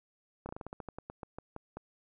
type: slowing click train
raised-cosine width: 1 ms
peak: -27 dBFS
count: 15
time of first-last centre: 0.46-1.77 s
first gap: 30 ms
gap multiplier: 1.16
effects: none